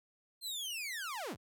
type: linear sweep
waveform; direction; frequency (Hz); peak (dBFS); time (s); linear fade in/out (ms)
sawtooth; down; 4220 to 36.71; -35; 0.41-1.37; 50
effects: none